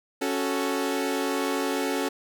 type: chord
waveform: sawtooth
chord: F# minor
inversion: second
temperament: equal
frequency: 277.2 / 370 / 440 Hz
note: C#4 / F#4 / A4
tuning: 0 / 0 / 0 cents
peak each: -24 / -27 / -26 dBFS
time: 0.21-2.09 s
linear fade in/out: 10 ms
effects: none